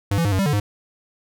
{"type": "tone with pitch steps", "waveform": "square", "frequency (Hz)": [100, 167.6, 102.1, 94.7, 195.6, 147.1, 103], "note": ["G2", "E3", "G#2", "F#2", "G3", "D3", "G#2"], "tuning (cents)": [35, 29, -29, 41, -4, 3, -14], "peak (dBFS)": -18, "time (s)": [0.11, 0.6], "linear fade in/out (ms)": 5, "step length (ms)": 70, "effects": []}